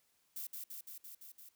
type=noise with echo; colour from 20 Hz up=violet; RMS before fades=-43 dBFS; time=0.36-0.47 s; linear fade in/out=5 ms; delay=170 ms; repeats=6; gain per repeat=-2 dB; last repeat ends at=1.49 s; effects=white hiss -75 dBFS RMS until 1.55 s